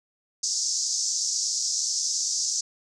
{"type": "band-pass noise", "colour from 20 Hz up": "pink", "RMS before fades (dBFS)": -27, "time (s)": [0.43, 2.61], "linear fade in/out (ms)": 5, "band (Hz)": [5100, 7000], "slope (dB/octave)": 48, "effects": []}